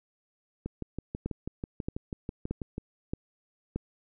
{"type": "two click trains", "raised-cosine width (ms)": 3, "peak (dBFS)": [-18, -21], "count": [5, 14], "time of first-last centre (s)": [[1.26, 3.76], [0.66, 2.781]], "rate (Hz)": [1.6, 6.13], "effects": []}